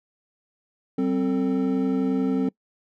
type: tone cluster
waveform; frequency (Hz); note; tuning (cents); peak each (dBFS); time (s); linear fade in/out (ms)
triangle; 191.2 / 262.4 / 445.1; G3 / C4 / A4; -43 / +5 / +20; -25 / -20 / -27; 0.98-2.49; 5
effects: noise-tail reverb RT60 0.1 s tail -24 dB re dry